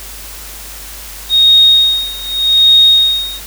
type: tone with tremolo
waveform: sine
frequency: 3729 Hz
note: A#7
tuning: in tune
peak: -3 dBFS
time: 1.29-3.41 s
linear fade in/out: 50 ms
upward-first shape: sine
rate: 0.84 Hz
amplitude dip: 90%
effects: added 50 Hz sine -33 dBFS peak until 3.46 s + white hiss -30 dBFS RMS until 3.46 s